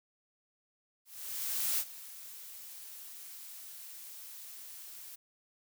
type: noise with ADSR envelope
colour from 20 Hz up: blue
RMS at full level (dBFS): -31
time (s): 1.05-5.16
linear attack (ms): 740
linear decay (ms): 52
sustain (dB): -17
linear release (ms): 13
effects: none